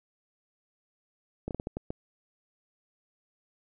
slowing click train, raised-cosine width 2 ms, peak -20 dBFS, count 7, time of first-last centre 1.48-1.905 s, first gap 28 ms, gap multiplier 1.37, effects none

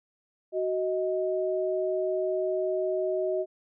sine tone pair together, 373.4 / 628 Hz, F#4 / D#5, +16 / +16 cents, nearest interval major sixth, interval 900 cents, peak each -28 dBFS, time 0.52-3.46 s, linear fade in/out 50 ms, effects none

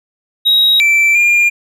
triangle tone with pitch steps, 3809 / 2334 / 2405 Hz, A#7 / D7 / D7, +37 / -11 / +41 cents, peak -6 dBFS, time 0.45-1.5 s, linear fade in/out 20 ms, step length 350 ms, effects none

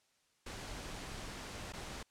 pink noise with dropouts, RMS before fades -45 dBFS, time 0.46-2.03 s, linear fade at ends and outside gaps 5 ms, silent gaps 1.724-1.734 s, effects white hiss -74 dBFS RMS until 2.1 s + low-pass 8000 Hz 12 dB/octave

